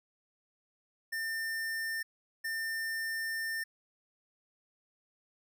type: tone bursts at uneven times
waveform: square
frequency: 1800 Hz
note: A6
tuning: 39 cents sharp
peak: -34 dBFS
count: 2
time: 1.12-2.03 / 2.44-3.64 s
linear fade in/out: 10 ms
effects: none